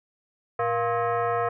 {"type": "tone with frequency modulation", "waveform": "sine", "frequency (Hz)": 112, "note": "A2", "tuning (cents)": 31, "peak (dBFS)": -22, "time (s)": [0.59, 1.49], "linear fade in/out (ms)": 5, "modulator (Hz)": 587, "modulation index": 2.1, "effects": []}